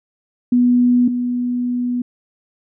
sine tone pair in turn, 245.4 / 245.4 Hz, B3 / B3, -11 / -11 cents, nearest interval unison, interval 0 cents, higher neither, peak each -10 / -17 dBFS, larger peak first, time 0.52-1.08 / 1.08-2.02 s, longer second, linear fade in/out 5 ms, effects none

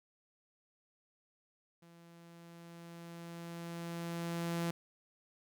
sawtooth tone with level ramp, 169.4 Hz, E3, 48 cents sharp, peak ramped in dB -54 to -29 dBFS, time 1.82-4.71 s, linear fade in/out 5 ms, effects none

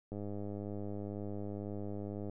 click train, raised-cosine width 2 ms, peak -29 dBFS, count 223, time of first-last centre 0.12-2.296 s, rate 102 Hz, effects none

